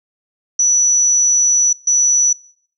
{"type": "tone bursts at uneven times", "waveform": "sine", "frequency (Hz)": 5920, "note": "F#8", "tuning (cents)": 0, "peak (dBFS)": -10, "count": 2, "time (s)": [[0.59, 1.73], [1.87, 2.33]], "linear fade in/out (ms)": 5, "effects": ["noise-tail reverb RT60 0.7 s tail -26 dB re dry"]}